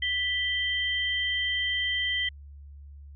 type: tone pair together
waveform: sine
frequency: 1975.5 / 3136 Hz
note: B6 / G7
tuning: 0 / 0 cents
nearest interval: minor sixth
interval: 800 cents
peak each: -28 dBFS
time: 0.02-2.29 s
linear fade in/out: 5 ms
effects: added 71 Hz sine -43 dBFS peak until 3.15 s